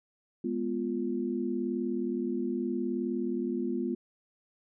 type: chord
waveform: sine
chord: F diminished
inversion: first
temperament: equal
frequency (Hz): 207.7 / 246.9 / 349.2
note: Ab3 / Cb4 / F4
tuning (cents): 0 / 0 / 0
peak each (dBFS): -35 / -32 / -33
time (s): 0.44-3.95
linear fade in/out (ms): 5
effects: none